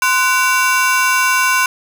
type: ring-modulated tone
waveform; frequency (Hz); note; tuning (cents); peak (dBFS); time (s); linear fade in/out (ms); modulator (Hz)
30% pulse; 1261; D#6; +23; -6; 0.02-1.66; 2; 226
effects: none